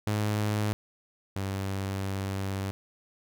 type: tone pair in turn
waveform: sawtooth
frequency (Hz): 105.2 / 97.24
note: G#2 / G2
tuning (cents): +23 / -13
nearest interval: minor second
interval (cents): 136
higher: first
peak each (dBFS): -22 / -26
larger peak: first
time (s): 0.07-0.73 / 1.36-2.71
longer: second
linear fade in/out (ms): 0
effects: none